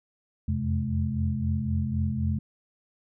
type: tone cluster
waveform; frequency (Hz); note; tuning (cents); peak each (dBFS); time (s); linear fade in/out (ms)
sine; 84.4 / 88.3 / 130.6 / 213.2; E2 / F2 / C3 / G#3; +41 / +20 / -3 / +46; -30; 0.48-2.39; 5
effects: none